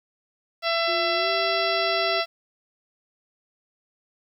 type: harmonic tone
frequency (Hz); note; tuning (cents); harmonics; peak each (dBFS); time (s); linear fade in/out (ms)
670; E5; +28; 1 / 2 / 3 / 4 / 5 / 6 / 7 / 8; -25 / -28 / -30 / -31 / -32 / -33 / -33 / -34; 0.62-2.26; 50
type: tone with pitch glide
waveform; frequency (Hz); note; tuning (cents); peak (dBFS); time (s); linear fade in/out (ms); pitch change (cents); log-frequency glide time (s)
sine; 351.6 to 385.6; F4 to G4; +12 to -28; -31; 0.87-2.21; 20; +160; 1.14-1.29
effects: 9-bit